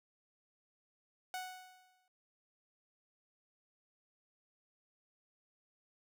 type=tone with exponential decay; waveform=sawtooth; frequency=740 Hz; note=F#5; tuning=in tune; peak=-34 dBFS; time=1.34-2.08 s; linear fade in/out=1 ms; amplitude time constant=160 ms; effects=none